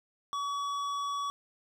triangle tone with hard clipping, 1134 Hz, C#6, 39 cents sharp, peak -33 dBFS, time 0.33-1.3 s, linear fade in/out 0 ms, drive 14 dB, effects none

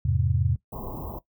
sine chord, E augmented, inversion none, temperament equal with one note detuned, 84.38 / 103.83 / 130.81 Hz, E2 / G#2 / B#2, +41 / 0 / 0 cents, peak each -25 dBFS, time 0.05-0.56 s, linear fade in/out 5 ms
pink band-stop noise, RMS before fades -35 dBFS, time 0.72-1.19 s, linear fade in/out 5 ms, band 1100 to 15000 Hz, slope 96 dB/octave
effects noise-tail reverb RT60 0.1 s tail -17 dB re dry

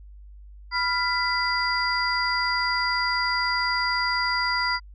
sine tone cluster, 988 / 1393 / 1999 / 4791 Hz, B5 / F6 / B6 / D8, 0 / -5 / +20 / +34 cents, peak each -27 dBFS, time 0.71-4.8 s, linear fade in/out 50 ms, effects tanh soft clip ceiling -11 dBFS + added 50 Hz sine -42 dBFS peak until 4.94 s

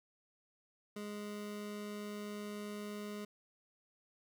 25% pulse tone, 207.7 Hz, G#3, in tune, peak -38 dBFS, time 0.96-3.25 s, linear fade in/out 5 ms, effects none

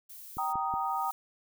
violet noise, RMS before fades -47 dBFS, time 0.09-0.53 s, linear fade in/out 10 ms
clicks, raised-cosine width 3 ms, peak -30 dBFS, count 3, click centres 0.37 / 0.556 / 0.739 s
sine chord, Eb major, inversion first, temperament just, 777.8 / 933.4 / 1244.5 Hz, G5 / Bb5 / Eb6, -14 / +2 / 0 cents, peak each -33 dBFS, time 0.38-1.11 s, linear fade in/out 5 ms
violet noise with exponential growth, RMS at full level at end -44 dBFS, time 0.43-1.12 s, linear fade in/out 0 ms, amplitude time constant 150 ms
effects none

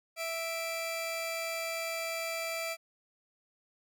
sawtooth tone pair together, 659.3 / 2349 Hz, E5 / D7, 0 / 0 cents, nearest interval octave + minor seventh, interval 2200 cents, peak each -32 / -34 dBFS, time 0.16-2.77 s, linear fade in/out 50 ms, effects none

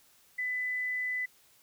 sine tone, 2000 Hz, B6, 21 cents sharp, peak -30 dBFS, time 0.38-1.26 s, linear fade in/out 10 ms, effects white hiss -63 dBFS RMS until 1.62 s

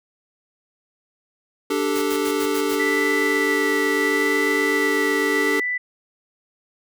square chord, D suspended fourth, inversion none, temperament equal, 293.7 / 392 / 440 Hz, D4 / G4 / A4, 0 / 0 / 0 cents, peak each -25 dBFS, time 1.7-5.6 s, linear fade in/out 5 ms
white noise bursts, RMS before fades -32 dBFS, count 6, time 1.95-2.76 s, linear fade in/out 10 ms, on 70 ms, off 78 ms
sine tone with vibrato, 1972 Hz, B6, 3 cents flat, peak -21 dBFS, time 2.79-5.78 s, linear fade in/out 10 ms, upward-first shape sine, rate 0.75 Hz, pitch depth 12 cents each way
effects none

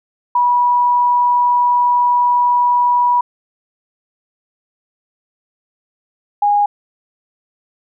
sine tone pair in turn, 974 / 821.2 Hz, B5 / G#5, -24 / -20 cents, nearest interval minor third, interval 296 cents, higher first, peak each -10 dBFS, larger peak neither, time 0.35-3.21 / 6.42-6.66 s, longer first, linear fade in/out 5 ms, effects none

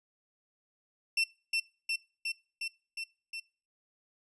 30% pulse tone with echo, 2694 Hz, E7, 37 cents sharp, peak -23 dBFS, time 1.17-1.24 s, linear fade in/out 5 ms, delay 360 ms, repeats 6, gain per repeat -2 dB, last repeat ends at 3.4 s, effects noise-tail reverb RT60 0.4 s tail -24 dB re dry + resampled to 24000 Hz

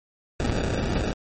pink noise with sample-and-hold, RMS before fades -25 dBFS, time 0.4-1.13 s, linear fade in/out 0 ms, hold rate 1050 Hz, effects MP3 32 kbps

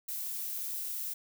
violet noise, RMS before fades -37 dBFS, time 0.08-1.14 s, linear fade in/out 10 ms, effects none

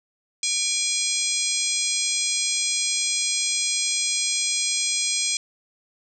harmonic tone with a mistuned harmonic, 830.6 Hz, G#5, in tune, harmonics 3 / 4 / 5 / 6 / 7 / 8 / 9 / 10, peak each -30 / -30 / -30 / -30 / -30 / -30 / -30 / -30 dBFS, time 0.43-5.37 s, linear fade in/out 2 ms, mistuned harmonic 3, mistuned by -73 cents, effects none

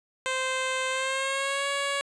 10% pulse tone with pitch glide, 520 to 560.6 Hz, C5 to C#5, -11 to +19 cents, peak -18 dBFS, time 0.26-2.01 s, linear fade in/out 0 ms, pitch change +130 cents, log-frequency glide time 0.89-1.68 s, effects resampled to 22050 Hz

